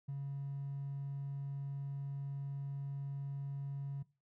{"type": "tone with hard clipping", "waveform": "triangle", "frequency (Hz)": 139.3, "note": "C#3", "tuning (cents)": 9, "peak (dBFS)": -38, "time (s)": [0.08, 4.03], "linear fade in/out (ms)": 10, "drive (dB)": 3, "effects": ["noise-tail reverb RT60 0.3 s tail -20 dB re dry"]}